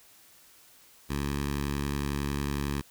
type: tone with notch filter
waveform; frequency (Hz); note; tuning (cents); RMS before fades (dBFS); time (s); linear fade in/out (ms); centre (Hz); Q
10% pulse; 71; C#2; +42; -31; 1.09-2.82; 20; 560; 1.2
effects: white hiss -57 dBFS RMS until 2.9 s

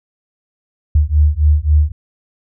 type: beating tone pair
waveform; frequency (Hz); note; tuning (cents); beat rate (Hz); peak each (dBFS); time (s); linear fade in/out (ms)
sine; 73.42 / 77.12; D2 / D#2; 0 / -15; 3.7; -12; 0.95-1.92; 5
effects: none

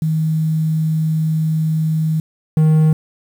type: tone pair in turn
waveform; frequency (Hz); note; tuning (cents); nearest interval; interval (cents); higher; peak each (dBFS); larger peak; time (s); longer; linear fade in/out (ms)
sine / triangle; 158 / 156.37; D#3 / D#3; +27 / +9; unison; 18; first; -14 / -7; second; 0.02-2.2 / 2.57-2.93; first; 2
effects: 7-bit

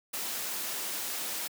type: noise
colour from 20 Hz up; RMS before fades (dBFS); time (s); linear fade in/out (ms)
white; -35; 0.13-1.48; 10
effects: high-pass 200 Hz 12 dB/octave

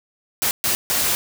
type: noise bursts at uneven times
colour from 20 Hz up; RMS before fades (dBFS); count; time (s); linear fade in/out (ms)
white; -20; 3; 0.42-0.51 / 0.64-0.75 / 0.9-1.15; 0
effects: none

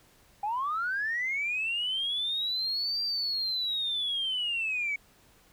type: linear two-way sweep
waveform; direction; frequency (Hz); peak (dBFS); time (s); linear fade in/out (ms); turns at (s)
sine; up then down; 792 to 4732 to 2233; -27; 0.43-4.96; 5; 3.02
effects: tanh soft clip ceiling -23 dBFS + pink hiss -61 dBFS RMS until 5.52 s

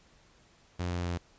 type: tone with pitch steps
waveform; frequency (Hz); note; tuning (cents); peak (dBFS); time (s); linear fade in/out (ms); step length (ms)
sawtooth; 88.6 / 87.84 / 87.08; F2 / F2 / F2; +25 / +11 / -5; -27; 0.79-1.18; 10; 130
effects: pink hiss -62 dBFS RMS until 1.38 s + resampled to 16000 Hz

